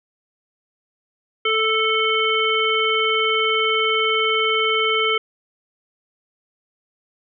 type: harmonic tone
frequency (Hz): 440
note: A4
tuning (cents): 0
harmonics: 1 / 3 / 5 / 7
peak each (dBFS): -22 / -22 / -22 / -22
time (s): 1.45-5.18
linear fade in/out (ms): 5
effects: none